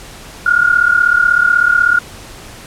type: tone pair together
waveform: sine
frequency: 1405.8 / 1442 Hz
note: F6 / F#6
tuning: +11 / -45 cents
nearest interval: unison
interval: 44 cents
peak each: -11 dBFS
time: 0.46-1.99 s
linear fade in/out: 5 ms
effects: pink hiss -34 dBFS RMS until 2.66 s + low-pass 11000 Hz 12 dB/octave